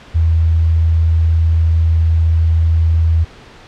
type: tone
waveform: sine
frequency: 81.6 Hz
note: E2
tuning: 17 cents flat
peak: -9 dBFS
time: 0.14-3.25 s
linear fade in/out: 20 ms
effects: pink hiss -39 dBFS RMS until 3.67 s + low-pass 4000 Hz 12 dB/octave